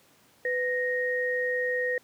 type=tone pair together; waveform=sine; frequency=499.3 / 1864.7 Hz; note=B4 / A#6; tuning=+19 / 0 cents; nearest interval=octave + major seventh; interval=2281 cents; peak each=-28 dBFS; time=0.45-1.98 s; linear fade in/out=2 ms; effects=pink hiss -60 dBFS RMS until 2.03 s + high-pass 150 Hz 12 dB/octave